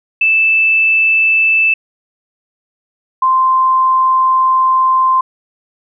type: tone pair in turn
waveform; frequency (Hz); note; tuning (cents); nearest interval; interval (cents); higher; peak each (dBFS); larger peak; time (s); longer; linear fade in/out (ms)
sine; 2637 / 1042.6; E7 / C6; 0 / -6; octave + major third; 1606; first; -8; neither; 0.21-1.74 / 3.22-5.21; second; 5
effects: none